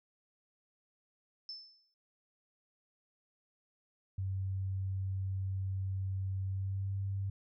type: tone with exponential decay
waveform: sine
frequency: 5274 Hz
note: E8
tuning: in tune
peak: -39 dBFS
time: 1.49-1.94 s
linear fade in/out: 1 ms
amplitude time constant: 96 ms
type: tone with pitch glide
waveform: sine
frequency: 95.7 to 97.82 Hz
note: G2 to G2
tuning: -41 to -3 cents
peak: -33 dBFS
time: 4.18-7.3 s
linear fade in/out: 5 ms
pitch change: +38 cents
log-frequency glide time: 6.45-6.95 s
effects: none